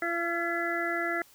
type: harmonic tone with a mistuned harmonic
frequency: 340.8 Hz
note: F4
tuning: 42 cents flat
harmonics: 1 / 2 / 4 / 5 / 6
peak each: -34 / -34 / -34 / -34 / -34 dBFS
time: 0.02-1.22 s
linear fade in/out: 2 ms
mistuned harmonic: 6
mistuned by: -30 cents
effects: white hiss -58 dBFS RMS until 1.34 s